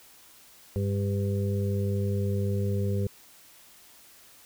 harmonic tone, 99.8 Hz, G2, 32 cents sharp, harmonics 1 / 2 / 4 / 5, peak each -26 / -32 / -34 / -37 dBFS, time 0.76-3.07 s, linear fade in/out 0 ms, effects white hiss -54 dBFS RMS until 4.45 s

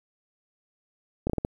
slowing click train, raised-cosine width 2 ms, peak -13 dBFS, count 5, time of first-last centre 1.27-1.449 s, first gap 27 ms, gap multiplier 1.35, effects 9-bit

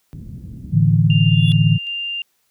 pink low-pass noise, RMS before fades -31 dBFS, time 0.13-0.97 s, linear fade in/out 0 ms, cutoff 230 Hz, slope 24 dB/octave
sine chord, A suspended fourth, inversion none, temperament equal, 110 / 146.83 / 164.81 Hz, A2 / D3 / E3, 0 / 0 / 0 cents, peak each -15 dBFS, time 0.72-1.78 s, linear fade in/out 20 ms
sine tone with tremolo, 2794 Hz, F7, in tune, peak -22 dBFS, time 1.1-2.22 s, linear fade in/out 2 ms, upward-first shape square, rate 1.3 Hz, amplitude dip 35%
triangle tone with exponential growth, 3427 Hz, A7, 46 cents flat, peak -20 dBFS, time 1.26-1.52 s, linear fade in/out 0 ms, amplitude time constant 55 ms
effects white hiss -65 dBFS RMS until 2.5 s + high-pass 60 Hz 12 dB/octave

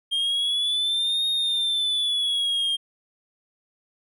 triangle exponential two-way sweep, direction up then down, 3203 to 3718 to 3203 Hz, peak -20 dBFS, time 0.11-2.77 s, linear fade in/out 20 ms, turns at 1.27 s, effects none

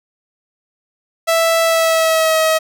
sawtooth tone with pitch glide, 659.3 to 637.2 Hz, E5 to D#5, 0 to +41 cents, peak -8 dBFS, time 1.27-2.59 s, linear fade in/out 20 ms, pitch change -59 cents, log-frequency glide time 1.63-2.38 s, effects none

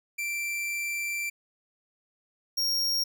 45% pulse tone pair in turn, 2349 / 5574 Hz, D7 / F8, 0 / -4 cents, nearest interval octave + minor third, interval 1496 cents, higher second, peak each -29 / -25 dBFS, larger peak second, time 0.18-1.3 / 2.57-3.04 s, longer first, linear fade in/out 10 ms, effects none

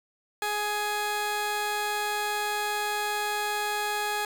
15% pulse tone pair together, 417.5 / 835 Hz, G#4 / G#5, +9 / +9 cents, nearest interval octave, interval 1200 cents, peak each -25 dBFS, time 0.42-4.25 s, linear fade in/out 2 ms, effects 8-bit

